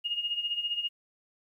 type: tone with tremolo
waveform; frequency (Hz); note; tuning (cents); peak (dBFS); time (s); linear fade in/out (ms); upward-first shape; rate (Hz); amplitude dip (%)
sine; 2853; F7; +36; -26; 0.04-0.89; 20; sine; 15; 70
effects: 11-bit